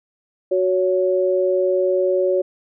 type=tone pair together; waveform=sine; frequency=369.9 / 560 Hz; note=F#4 / C#5; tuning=0 / +18 cents; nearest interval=perfect fifth; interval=718 cents; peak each=-18 dBFS; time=0.51-2.42 s; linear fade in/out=10 ms; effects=none